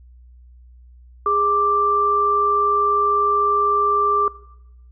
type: tone pair together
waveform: sine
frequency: 412 / 1176.5 Hz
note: G#4 / D6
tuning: -14 / +3 cents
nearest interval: octave + tritone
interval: 1817 cents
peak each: -23 / -16 dBFS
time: 1.26-4.28 s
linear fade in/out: 2 ms
effects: noise-tail reverb RT60 0.9 s tail -20 dB re dry + added 61 Hz sine -43 dBFS peak until 4.91 s